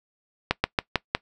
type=slowing click train; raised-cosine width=0.3 ms; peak=-4 dBFS; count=5; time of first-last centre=0.51-1.15 s; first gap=130 ms; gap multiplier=1.14; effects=noise-tail reverb RT60 0.1 s tail -21 dB re dry